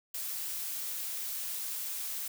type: noise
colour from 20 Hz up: blue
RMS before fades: -37 dBFS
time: 0.14-2.28 s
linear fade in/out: 5 ms
effects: none